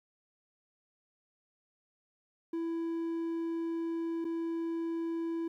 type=tone with dropouts; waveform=triangle; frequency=331.8 Hz; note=E4; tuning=11 cents sharp; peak=-30 dBFS; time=2.53-5.48 s; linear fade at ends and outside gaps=5 ms; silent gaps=4.245-4.25 s; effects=12-bit